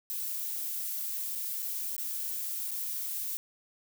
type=noise with dropouts; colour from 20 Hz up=violet; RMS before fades=-35 dBFS; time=0.1-3.37 s; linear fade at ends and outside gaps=0 ms; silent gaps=1.351-1.356 / 1.622-1.627 / 1.965-1.98 / 2.709-2.715 s; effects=none